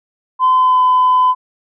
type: tone with pitch glide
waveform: sine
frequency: 1024 to 1011.1 Hz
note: C6 to B5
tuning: -38 to +40 cents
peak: -7 dBFS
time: 0.39-1.35 s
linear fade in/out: 50 ms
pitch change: -22 cents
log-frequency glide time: 0.55-0.81 s
effects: tanh soft clip ceiling -5 dBFS